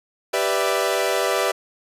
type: chord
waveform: sawtooth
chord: E minor seventh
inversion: first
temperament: equal with one note detuned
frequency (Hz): 392 / 493.9 / 587.3 / 662.7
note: G4 / B4 / D5 / E5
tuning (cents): 0 / 0 / 0 / +9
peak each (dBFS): -21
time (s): 0.33-1.52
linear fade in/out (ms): 10
effects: resampled to 32000 Hz